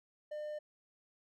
triangle tone, 602 Hz, D5, 43 cents sharp, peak -37 dBFS, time 0.31-0.59 s, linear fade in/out 10 ms, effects none

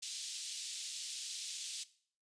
pink band-pass noise, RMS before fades -44 dBFS, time 0.02-1.84 s, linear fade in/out 10 ms, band 3400 to 9000 Hz, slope 24 dB/octave, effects noise-tail reverb RT60 0.5 s tail -17 dB re dry + resampled to 22050 Hz

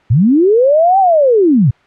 sine linear two-way sweep, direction up then down, 98 to 792 to 103.2 Hz, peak -6 dBFS, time 0.1-1.71 s, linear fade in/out 10 ms, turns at 0.99 s, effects white hiss -49 dBFS RMS until 1.86 s + low-pass 2000 Hz 12 dB/octave

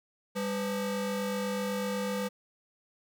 45% pulse ring-modulated tone, 350 Hz, F4, 4 cents sharp, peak -27 dBFS, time 0.35-2.29 s, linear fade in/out 20 ms, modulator 151 Hz, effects none

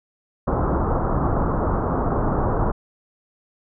pink low-pass noise, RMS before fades -21 dBFS, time 0.47-2.72 s, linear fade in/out 10 ms, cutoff 1300 Hz, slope 48 dB/octave, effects none

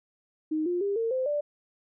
sine tone with pitch steps, 311.1 / 353.3 / 401.1 / 455.5 / 517.2 / 587.3 Hz, D#4 / F4 / G4 / A#4 / C5 / D5, 0 / +20 / +40 / -40 / -20 / 0 cents, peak -25 dBFS, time 0.51-1.41 s, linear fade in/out 10 ms, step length 150 ms, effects none

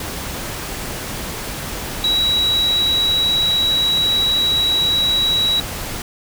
sine tone in noise, 3885 Hz, B7, 29 cents flat, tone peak -14 dBFS, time 2.04-5.6 s, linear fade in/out 2 ms, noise pink, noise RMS -27 dBFS, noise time 0-6.02 s, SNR +10 dB, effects none

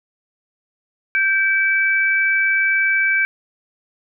sine tone pair together, 1568 / 2301 Hz, G6 / D7, 0 / -36 cents, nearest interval perfect fifth, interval 664 cents, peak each -17 dBFS, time 1.15-3.25 s, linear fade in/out 0 ms, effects none

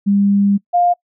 sine tone pair in turn, 200.5 / 704.3 Hz, G3 / F5, +39 / +14 cents, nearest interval octave + minor seventh, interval 2175 cents, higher second, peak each -10 dBFS, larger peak neither, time 0.06-0.58 / 0.73-0.94 s, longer first, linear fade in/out 20 ms, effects noise-tail reverb RT60 0.1 s tail -24 dB re dry

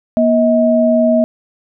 sine tone pair together, 238.6 / 637 Hz, A#3 / D#5, +41 / +41 cents, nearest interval octave + perfect fourth, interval 1700 cents, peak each -12 / -11 dBFS, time 0.17-1.24 s, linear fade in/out 0 ms, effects none

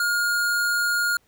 square tone, 1423 Hz, F6, 32 cents sharp, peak -21 dBFS, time 0-1.17 s, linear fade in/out 2 ms, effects pink hiss -64 dBFS RMS until 1.27 s

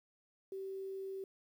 sine tone with quantisation, 385.6 Hz, G4, 28 cents flat, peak -40 dBFS, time 0.52-1.24 s, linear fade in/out 2 ms, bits 11, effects none

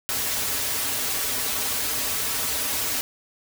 white noise with comb filter, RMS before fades -26 dBFS, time 0.09-3.01 s, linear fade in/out 0 ms, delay 5.7 ms, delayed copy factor -0.85, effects none

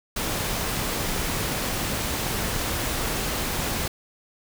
pink noise, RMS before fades -27 dBFS, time 0.16-3.88 s, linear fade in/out 5 ms, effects none

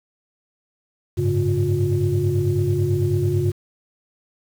sine tone cluster, 96.7 / 105.8 / 140.3 / 356.5 Hz, G2 / G#2 / C#3 / F4, -23 / +33 / +21 / +36 cents, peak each -22 dBFS, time 1.17-3.52 s, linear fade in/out 20 ms, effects tanh soft clip ceiling -9 dBFS + 7-bit

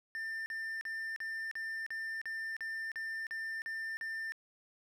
triangle tone bursts, 1793 Hz, A6, 32 cents sharp, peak -35 dBFS, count 12, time 0.15-4.321 s, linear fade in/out 0 ms, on 310 ms, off 41 ms, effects none

